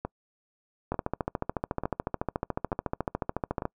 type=two click trains; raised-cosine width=1 ms; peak=-14 / -17 dBFS; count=39 / 5; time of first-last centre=0.92-3.654 / 0.05-3.621 s; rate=13.9 / 1.12 Hz; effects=noise-tail reverb RT60 0.1 s tail -26 dB re dry